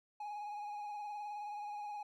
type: tone with vibrato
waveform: triangle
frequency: 830.6 Hz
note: G#5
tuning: in tune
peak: -39 dBFS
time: 0.2-2.03 s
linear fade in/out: 5 ms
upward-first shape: triangle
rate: 19 Hz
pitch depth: 41 cents each way
effects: none